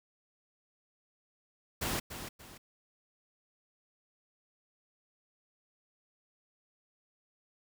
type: noise with echo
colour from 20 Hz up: pink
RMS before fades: -34 dBFS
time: 1.81-2 s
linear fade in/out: 10 ms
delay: 290 ms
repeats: 2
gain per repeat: -9 dB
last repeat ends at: 2.58 s
effects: none